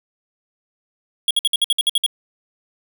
square tone bursts, 3322 Hz, G#7, in tune, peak -14 dBFS, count 10, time 1.28-2.063 s, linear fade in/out 2 ms, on 27 ms, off 57 ms, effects none

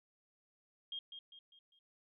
sine tone with echo, 3231 Hz, G#7, 48 cents flat, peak -40 dBFS, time 0.92-0.99 s, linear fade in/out 2 ms, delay 200 ms, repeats 4, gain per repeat -7 dB, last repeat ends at 1.79 s, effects none

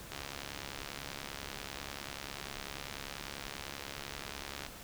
click train, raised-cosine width 0.2 ms, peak -23 dBFS, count 320, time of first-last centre 0.12-4.664 s, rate 70.2 Hz, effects pink hiss -49 dBFS RMS until 4.83 s

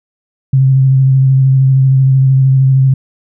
sine tone with vibrato, 133.2 Hz, C3, 31 cents sharp, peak -5 dBFS, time 0.53-2.94 s, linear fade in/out 5 ms, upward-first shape square, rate 13 Hz, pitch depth 16 cents each way, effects none

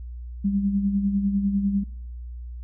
sine tone with tremolo, 199 Hz, G3, 26 cents sharp, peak -18 dBFS, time 0.44-1.84 s, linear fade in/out 10 ms, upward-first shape sine, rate 10 Hz, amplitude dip 55%, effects noise-tail reverb RT60 0.6 s tail -24 dB re dry + added 60 Hz sine -33 dBFS peak until 2.63 s

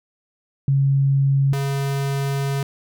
sine / square tone pair in turn, 137.6 / 138.56 Hz, C#3 / C#3, -12 / 0 cents, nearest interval unison, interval 12 cents, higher second, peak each -14 / -21 dBFS, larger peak first, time 0.68-1.53 / 1.53-2.63 s, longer second, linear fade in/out 2 ms, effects none

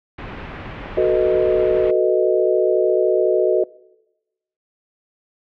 pink low-pass noise, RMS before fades -33 dBFS, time 0.18-1.91 s, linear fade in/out 5 ms, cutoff 2700 Hz, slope 24 dB/octave
sine chord, B dominant seventh, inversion second, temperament equal, 370 / 440 / 493.9 / 622.3 Hz, F#4 / A4 / B4 / D#5, 0 / 0 / 0 / 0 cents, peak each -17 / -20 / -21 / -19 dBFS, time 0.97-3.64 s, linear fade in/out 5 ms
effects noise-tail reverb RT60 1.0 s tail -23 dB re dry

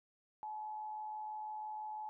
sine tone with amplitude modulation, 857 Hz, A5, 46 cents flat, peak -39 dBFS, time 0.43-2.09 s, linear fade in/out 0 ms, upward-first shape sine, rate 106 Hz, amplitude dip 40%, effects none

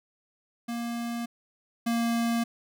square tone pair in turn, 235.1 / 232.8 Hz, A#3 / A#3, +15 / -2 cents, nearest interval unison, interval 17 cents, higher first, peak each -31 / -25 dBFS, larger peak second, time 0.68-1.26 / 1.86-2.44 s, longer neither, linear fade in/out 10 ms, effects none

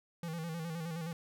square tone with vibrato, 164.81 Hz, E3, in tune, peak -38 dBFS, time 0.23-1.13 s, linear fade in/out 2 ms, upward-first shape square, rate 9.6 Hz, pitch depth 58 cents each way, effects none

